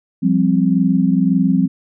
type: chord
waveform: sine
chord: F suspended second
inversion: none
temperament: just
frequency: 174.61 / 196.44 / 261.9 Hz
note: F3 / G3 / C4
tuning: 0 / +4 / +2 cents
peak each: -16 dBFS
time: 0.22-1.68 s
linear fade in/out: 20 ms
effects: none